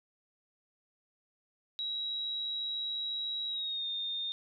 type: tone with pitch glide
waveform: sine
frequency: 3862 to 3649 Hz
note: B7 to A#7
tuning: -39 to -38 cents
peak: -33 dBFS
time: 1.79-4.32 s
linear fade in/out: 0 ms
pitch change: -99 cents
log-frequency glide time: 3.48-3.87 s
effects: none